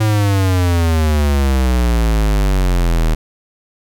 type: exponential sweep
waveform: square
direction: down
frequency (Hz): 110 to 38.97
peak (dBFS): -12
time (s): 0-3.15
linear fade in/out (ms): 10
effects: none